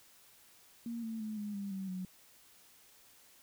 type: tone with pitch steps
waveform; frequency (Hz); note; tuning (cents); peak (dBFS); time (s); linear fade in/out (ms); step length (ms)
sine; 233.1 / 224.3 / 215.7 / 207.5 / 199.67 / 192.09 / 184.8; A#3 / A3 / A3 / G#3 / G3 / G3 / F#3; 0 / +34 / -34 / -1 / +32 / -35 / -2; -37; 0.86-2.05; 2; 170
effects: white hiss -62 dBFS RMS until 3.42 s